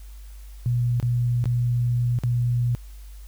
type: tone with dropouts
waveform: sine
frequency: 121.1 Hz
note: B2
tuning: 34 cents flat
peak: -19 dBFS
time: 0.66-2.75 s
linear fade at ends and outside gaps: 0 ms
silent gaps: 1-1.027 / 1.441-1.456 / 2.188-2.236 s
effects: added 50 Hz sine -38 dBFS peak until 3.27 s + white hiss -55 dBFS RMS until 3.27 s